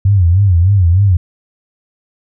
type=tone with vibrato; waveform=sine; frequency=92.5 Hz; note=F#2; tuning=in tune; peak=-6 dBFS; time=0.05-1.17 s; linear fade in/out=5 ms; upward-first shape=sine; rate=3.3 Hz; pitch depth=170 cents each way; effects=none